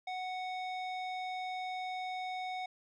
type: tone with low-pass filter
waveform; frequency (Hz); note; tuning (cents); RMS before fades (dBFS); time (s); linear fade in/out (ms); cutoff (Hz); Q
square; 740; F#5; 0; -39; 0.07-2.66; 5; 3500; 1.4
effects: none